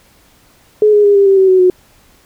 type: tone with pitch steps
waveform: sine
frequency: 424.3 / 415.3 / 406.5 / 397.9 / 389.5 / 381.3 / 373.2 / 365.3 Hz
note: G#4 / G#4 / G#4 / G4 / G4 / G4 / F#4 / F#4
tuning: +37 / 0 / -37 / +26 / -11 / -48 / +15 / -22 cents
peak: -5 dBFS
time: 0.82-1.7 s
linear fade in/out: 2 ms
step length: 110 ms
effects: pink hiss -49 dBFS RMS until 2.25 s